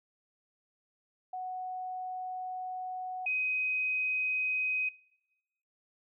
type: tone pair in turn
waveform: sine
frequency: 740 / 2516 Hz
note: F#5 / D#7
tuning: 0 / +19 cents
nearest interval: octave + major sixth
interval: 2119 cents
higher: second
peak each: -35 / -28 dBFS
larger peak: second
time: 1.33-3.26 / 3.26-4.89 s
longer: first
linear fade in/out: 5 ms
effects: noise-tail reverb RT60 1.0 s tail -23 dB re dry